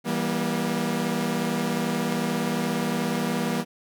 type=chord; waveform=sawtooth; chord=E diminished; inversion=none; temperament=equal with one note detuned; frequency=164.81 / 196 / 238.7 Hz; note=E3 / G3 / Bb3; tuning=0 / 0 / +41 cents; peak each=-26 / -25 / -23 dBFS; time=0.04-3.65 s; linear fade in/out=50 ms; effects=none